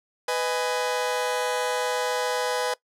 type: chord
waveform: sawtooth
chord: G# minor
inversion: first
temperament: just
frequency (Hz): 498.4 / 623 / 830.6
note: B4 / D#5 / G#5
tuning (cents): +16 / +2 / 0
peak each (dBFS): -22 / -28 / -26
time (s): 0.28-2.74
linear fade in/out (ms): 5
effects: noise-tail reverb RT60 0.1 s tail -20 dB re dry + low-pass 11000 Hz 12 dB/octave